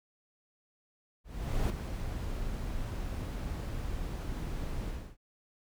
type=noise with ADSR envelope; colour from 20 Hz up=brown; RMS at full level=-28 dBFS; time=1.24-5.17 s; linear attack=460 ms; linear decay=3 ms; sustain=-8 dB; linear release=290 ms; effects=none